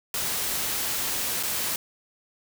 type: noise with dropouts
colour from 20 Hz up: white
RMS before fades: -28 dBFS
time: 0.14-1.76 s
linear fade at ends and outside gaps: 2 ms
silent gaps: 1.429-1.433 s
effects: none